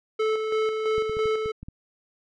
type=tone with tremolo; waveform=square; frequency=436.2 Hz; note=A4; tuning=15 cents flat; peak=-22 dBFS; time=0.19-1.52 s; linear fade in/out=10 ms; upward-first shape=square; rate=3 Hz; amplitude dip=40%
type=clicks; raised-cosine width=5 ms; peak=-26 dBFS; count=7; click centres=0.981 / 1.096 / 1.169 / 1.257 / 1.459 / 1.63 / 1.685 s
effects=low-pass 3000 Hz 12 dB/octave